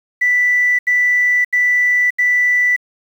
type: tone bursts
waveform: sine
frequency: 1975.5 Hz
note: B6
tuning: in tune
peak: -10 dBFS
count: 4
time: 0.21-2.764 s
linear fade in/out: 10 ms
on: 580 ms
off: 78 ms
effects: tanh soft clip ceiling -6 dBFS + 7-bit